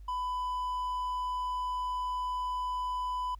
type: tone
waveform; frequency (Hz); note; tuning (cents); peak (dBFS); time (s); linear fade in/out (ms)
triangle; 999; B5; +20; -29; 0.08-3.35; 5
effects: added 50 Hz sine -45 dBFS peak until 3.39 s + pink hiss -72 dBFS RMS until 3.39 s